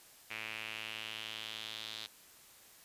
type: tone with band-pass filter sweep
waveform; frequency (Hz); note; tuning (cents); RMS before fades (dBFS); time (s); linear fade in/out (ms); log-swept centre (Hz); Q
sawtooth; 110; A2; 0; -44; 0.3-2.07; 10; 2400 to 3800; 3.9
effects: white hiss -59 dBFS RMS until 2.84 s + resampled to 32000 Hz